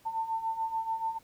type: beating tone pair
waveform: sine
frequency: 892 / 898.9 Hz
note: A5 / A5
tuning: +23 / +37 cents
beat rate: 6.9 Hz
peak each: -36 / -31 dBFS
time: 0.05-1.19 s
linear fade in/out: 20 ms
effects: pink hiss -62 dBFS RMS until 1.23 s